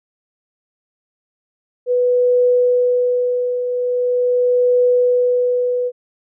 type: tone with tremolo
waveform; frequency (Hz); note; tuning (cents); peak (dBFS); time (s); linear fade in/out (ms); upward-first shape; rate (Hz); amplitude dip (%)
sine; 493.9; B4; 0; -10; 1.86-5.92; 50; triangle; 0.42; 60
effects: none